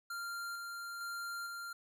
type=tone with tremolo; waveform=square; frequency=1390 Hz; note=F6; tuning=9 cents flat; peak=-40 dBFS; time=0.1-1.73 s; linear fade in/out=5 ms; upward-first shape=square; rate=1.1 Hz; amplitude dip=25%; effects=none